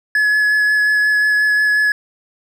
triangle tone with vibrato, 1700 Hz, G#6, 40 cents sharp, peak -10 dBFS, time 0.15-1.92 s, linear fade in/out 2 ms, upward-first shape sine, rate 5.6 Hz, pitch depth 11 cents each way, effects none

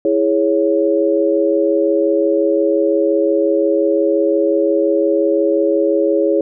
sine chord, C# minor, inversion first, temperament equal, 329.6 / 415.3 / 554.4 Hz, E4 / G#4 / C#5, 0 / 0 / 0 cents, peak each -16 dBFS, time 0.05-6.41 s, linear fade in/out 2 ms, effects none

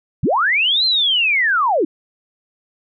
sine linear two-way sweep, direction up then down, 80.5 to 4186 to 272.8 Hz, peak -13 dBFS, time 0.23-1.85 s, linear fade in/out 5 ms, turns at 0.85 s, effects none

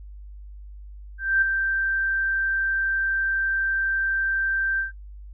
sine tone with ADSR envelope, 1568 Hz, G6, in tune, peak -15 dBFS, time 1.18-4.92 s, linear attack 240 ms, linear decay 7 ms, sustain -6 dB, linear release 130 ms, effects noise-tail reverb RT60 0.1 s tail -18 dB re dry + added 50 Hz sine -38 dBFS peak until 5.33 s

